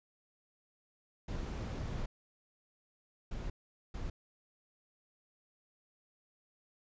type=noise bursts at uneven times; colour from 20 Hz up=brown; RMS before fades=-39 dBFS; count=3; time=1.28-2.06 / 3.31-3.5 / 3.94-4.1 s; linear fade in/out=5 ms; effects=resampled to 16000 Hz